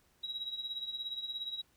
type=tone with tremolo; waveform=sine; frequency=3858 Hz; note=B7; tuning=41 cents flat; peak=-33 dBFS; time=0.23-1.62 s; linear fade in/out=10 ms; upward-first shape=triangle; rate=17 Hz; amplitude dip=80%; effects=tanh soft clip ceiling -30 dBFS + pink hiss -70 dBFS RMS until 1.76 s